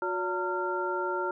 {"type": "tone cluster", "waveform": "sine", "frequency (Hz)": [363.2, 571, 910, 1381], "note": ["F#4", "D5", "A#5", "F6"], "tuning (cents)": [-32, -49, -42, -20], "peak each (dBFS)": [-32, -36, -33, -33], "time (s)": [0.02, 1.31], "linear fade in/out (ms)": 2, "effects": []}